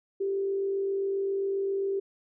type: tone with frequency modulation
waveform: sine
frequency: 392 Hz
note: G4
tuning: in tune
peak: -26 dBFS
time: 0.2-2 s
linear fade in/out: 10 ms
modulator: 47.5 Hz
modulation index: 0.27
effects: none